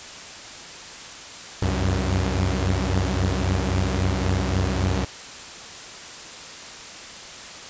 sawtooth tone cluster, 66 / 91.8 / 95.5 Hz, C2 / F#2 / G2, +16 / -13 / -45 cents, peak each -21 dBFS, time 1.62-5.05 s, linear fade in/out 5 ms, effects white hiss -38 dBFS RMS until 7.69 s + resampled to 16000 Hz

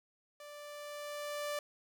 sawtooth tone with level ramp, 587.3 Hz, D5, in tune, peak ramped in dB -45 to -31 dBFS, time 0.4-1.59 s, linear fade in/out 2 ms, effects none

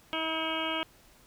harmonic tone, 320.5 Hz, E4, 49 cents flat, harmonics 1 / 2 / 3 / 4 / 5 / 7 / 8 / 9 / 10, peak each -37 / -37 / -38 / -38 / -41 / -38 / -42 / -37 / -38 dBFS, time 0.13-0.83 s, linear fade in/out 0 ms, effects pink hiss -59 dBFS RMS until 1.26 s

